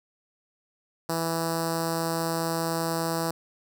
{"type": "tone with notch filter", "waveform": "5% pulse", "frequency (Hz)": 164.81, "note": "E3", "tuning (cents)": 0, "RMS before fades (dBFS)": -28, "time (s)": [1.09, 3.31], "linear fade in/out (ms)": 5, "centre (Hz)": 2200, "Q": 0.53, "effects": []}